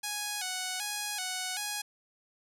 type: tone with vibrato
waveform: 5% pulse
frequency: 784 Hz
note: G5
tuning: in tune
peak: -21 dBFS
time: 0.03-1.82 s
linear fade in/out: 10 ms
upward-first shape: square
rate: 1.3 Hz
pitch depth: 100 cents each way
effects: none